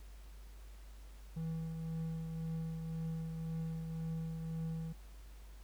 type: tone with tremolo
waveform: triangle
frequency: 162.3 Hz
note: E3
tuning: 27 cents flat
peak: -34 dBFS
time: 1.36-4.93 s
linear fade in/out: 10 ms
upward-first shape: triangle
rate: 1.9 Hz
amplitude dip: 40%
effects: added 50 Hz sine -50 dBFS peak until 5.63 s + pink hiss -64 dBFS RMS until 5.63 s